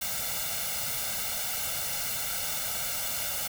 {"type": "noise with comb filter", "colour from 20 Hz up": "white", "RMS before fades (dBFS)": -32, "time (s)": [0.01, 3.48], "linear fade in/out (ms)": 10, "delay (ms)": 1.4, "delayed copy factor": 1, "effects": []}